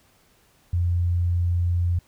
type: tone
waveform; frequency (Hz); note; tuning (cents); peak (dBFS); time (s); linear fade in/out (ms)
sine; 87.31; F2; 0; -19; 0.73-1.99; 5
effects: pink hiss -60 dBFS RMS until 2.07 s